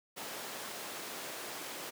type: high-pass noise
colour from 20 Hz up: pink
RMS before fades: -43 dBFS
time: 0.16-1.91 s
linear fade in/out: 20 ms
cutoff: 340 Hz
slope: 12 dB/octave
effects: none